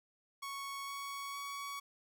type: tone with pitch steps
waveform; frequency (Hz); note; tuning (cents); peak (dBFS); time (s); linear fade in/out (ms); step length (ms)
sawtooth; 1108.7 / 1116.4 / 1124.2; C#6 / C#6 / C#6; 0 / +12 / +24; -37; 0.42-1.8; 10; 460
effects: none